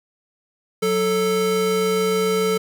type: tone pair together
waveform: square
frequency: 184.73 / 440 Hz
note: F#3 / A4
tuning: -3 / 0 cents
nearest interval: octave + minor third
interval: 1503 cents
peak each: -26 / -19 dBFS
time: 0.82-2.58 s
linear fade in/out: 10 ms
effects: none